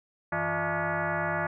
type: tone with frequency modulation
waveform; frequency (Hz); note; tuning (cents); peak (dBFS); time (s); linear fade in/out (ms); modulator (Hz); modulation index
sine; 419.6; G#4; +18; -26; 0.32-1.47; 5; 256; 5.6
effects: none